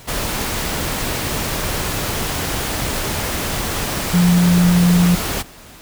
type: tone in noise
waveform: sine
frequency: 176 Hz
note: F3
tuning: 14 cents sharp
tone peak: -10 dBFS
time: 4.13-5.16 s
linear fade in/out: 20 ms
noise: pink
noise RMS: -22 dBFS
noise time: 0.07-5.43 s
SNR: +9 dB
effects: pink hiss -41 dBFS RMS until 5.81 s